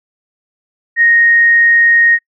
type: tone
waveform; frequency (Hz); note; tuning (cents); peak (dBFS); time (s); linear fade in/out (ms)
sine; 1864.7; A#6; 0; -6; 0.96-2.19; 50
effects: noise-tail reverb RT60 0.1 s tail -25 dB re dry